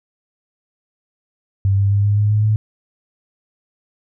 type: tone with pitch steps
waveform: sine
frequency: 98 / 99.54 / 101.1 / 102.69 / 104.31 / 105.95 / 107.61 Hz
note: G2 / G2 / G#2 / G#2 / G#2 / G#2 / A2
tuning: 0 / +27 / -46 / -19 / +8 / +35 / -38 cents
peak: -12 dBFS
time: 1.65-2.56 s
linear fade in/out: 0 ms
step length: 130 ms
effects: none